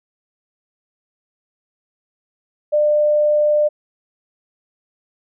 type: tone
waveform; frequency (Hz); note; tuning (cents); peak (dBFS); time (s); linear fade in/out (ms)
sine; 598; D5; +31; -12; 2.72-3.69; 20
effects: none